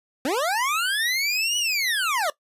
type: linear two-way sweep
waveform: 25% pulse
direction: up then down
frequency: 240 to 2960 to 559 Hz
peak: -18 dBFS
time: 0.25-2.3 s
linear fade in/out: 2 ms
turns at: 1.58 s
effects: noise-tail reverb RT60 0.1 s tail -19 dB re dry + resampled to 32000 Hz